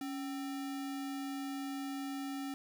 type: tone with sample-and-hold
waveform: sine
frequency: 277.2 Hz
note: C#4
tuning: in tune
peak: -37 dBFS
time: 0.01-2.54 s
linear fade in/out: 2 ms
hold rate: 1050 Hz
effects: none